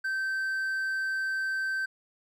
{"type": "tone", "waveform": "triangle", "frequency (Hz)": 1552, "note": "G6", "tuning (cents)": -18, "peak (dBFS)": -26, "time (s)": [0.04, 1.86], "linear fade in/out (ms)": 10, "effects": []}